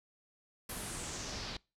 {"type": "noise with low-pass filter sweep", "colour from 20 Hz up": "pink", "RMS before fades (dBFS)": -42, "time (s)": [0.69, 1.57], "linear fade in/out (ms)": 5, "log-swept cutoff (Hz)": [12000, 4200], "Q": 3.1, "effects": ["noise-tail reverb RT60 0.3 s tail -25 dB re dry"]}